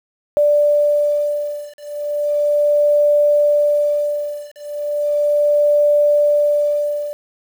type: beating tone pair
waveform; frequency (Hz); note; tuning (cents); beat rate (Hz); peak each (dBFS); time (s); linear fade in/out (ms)
sine; 587.3 / 587.66; D5 / D5; 0 / +1; 0.36; -16; 0.37-7.13; 0
effects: 7-bit